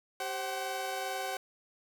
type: tone cluster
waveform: sawtooth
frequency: 389.7 / 528 / 757 Hz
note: G4 / C5 / F#5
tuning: -10 / +16 / +39 cents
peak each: -38 / -36 / -32 dBFS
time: 0.2-1.37 s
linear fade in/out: 2 ms
effects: none